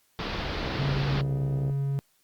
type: low-pass noise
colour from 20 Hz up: pink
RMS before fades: -32 dBFS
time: 0.19-1.21 s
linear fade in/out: 0 ms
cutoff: 4800 Hz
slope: 48 dB/octave
type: click train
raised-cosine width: 2 ms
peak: -24 dBFS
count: 70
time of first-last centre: 0.63-1.696 s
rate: 64.7 Hz
type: tone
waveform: triangle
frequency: 138.59 Hz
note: C#3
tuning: in tune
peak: -23 dBFS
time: 0.79-1.99 s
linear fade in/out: 0 ms
effects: white hiss -67 dBFS RMS until 2.23 s + Opus 48 kbps